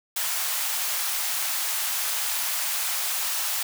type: high-pass noise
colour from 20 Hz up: white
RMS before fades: -27 dBFS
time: 0.16-3.63 s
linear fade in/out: 5 ms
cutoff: 680 Hz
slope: 24 dB/octave
effects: none